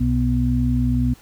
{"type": "harmonic tone", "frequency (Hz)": 61.74, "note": "B1", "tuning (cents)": 0, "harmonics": [1, 2, 4], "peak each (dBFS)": [-21, -21, -20], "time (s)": [0, 1.14], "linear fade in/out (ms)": 10, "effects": ["pink hiss -50 dBFS RMS until 1.21 s"]}